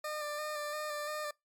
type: tone with vibrato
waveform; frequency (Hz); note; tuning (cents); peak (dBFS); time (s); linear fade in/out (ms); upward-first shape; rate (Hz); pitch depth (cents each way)
20% pulse; 600; D5; +37; -31; 0.04-1.31; 5; square; 2.9; 21
effects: noise-tail reverb RT60 0.2 s tail -26 dB re dry + MP3 96 kbps